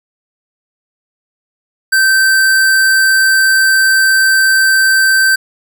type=tone; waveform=square; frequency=1553 Hz; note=G6; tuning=17 cents flat; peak=-8 dBFS; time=1.92-5.36 s; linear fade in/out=10 ms; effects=none